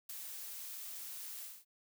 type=noise with ADSR envelope; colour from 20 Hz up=blue; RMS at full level=-43 dBFS; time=0.09-1.65 s; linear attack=7 ms; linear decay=20 ms; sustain=-3 dB; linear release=230 ms; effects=none